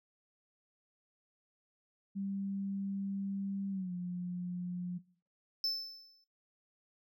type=tone with pitch glide; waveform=sine; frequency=196.6 to 178.21 Hz; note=G3 to F3; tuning=+5 to +35 cents; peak=-35 dBFS; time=2.15-4.99 s; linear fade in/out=20 ms; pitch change=-170 cents; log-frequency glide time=3.7-3.93 s
type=tone with exponential decay; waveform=triangle; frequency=5274 Hz; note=E8; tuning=in tune; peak=-28 dBFS; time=5.64-6.24 s; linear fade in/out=1 ms; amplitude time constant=130 ms
effects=noise-tail reverb RT60 0.5 s tail -20 dB re dry